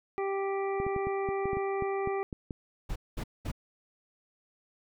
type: harmonic tone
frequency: 392 Hz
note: G4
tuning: in tune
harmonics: 1 / 2 / 3 / 5 / 6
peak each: -30 / -36 / -40 / -44 / -46 dBFS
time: 0.18-2.23 s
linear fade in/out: 0 ms
type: clicks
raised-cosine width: 3 ms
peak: -23 dBFS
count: 12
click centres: 0.801 / 0.866 / 0.963 / 1.07 / 1.289 / 1.456 / 1.532 / 1.57 / 1.823 / 2.074 / 2.328 / 2.508 s
type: noise bursts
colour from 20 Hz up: brown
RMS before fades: -33 dBFS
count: 3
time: 2.89-3.517 s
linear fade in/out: 10 ms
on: 69 ms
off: 210 ms
effects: none